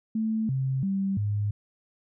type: tone with pitch steps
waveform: sine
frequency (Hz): 220.3 / 132.8 / 194.7 / 103.4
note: A3 / C3 / G3 / G#2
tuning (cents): +2 / +26 / -12 / -7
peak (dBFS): -24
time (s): 0.15-1.51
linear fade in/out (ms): 5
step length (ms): 340
effects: none